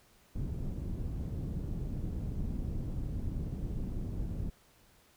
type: low-pass noise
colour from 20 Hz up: pink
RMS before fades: -36 dBFS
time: 0.35-4.5 s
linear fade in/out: 10 ms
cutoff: 210 Hz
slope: 12 dB/octave
effects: pink hiss -64 dBFS RMS until 5.16 s